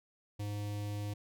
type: tone with notch filter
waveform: square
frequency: 103.3 Hz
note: G#2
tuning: 9 cents flat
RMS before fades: -38 dBFS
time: 0.39-1.14 s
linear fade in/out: 10 ms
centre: 1400 Hz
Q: 1.3
effects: none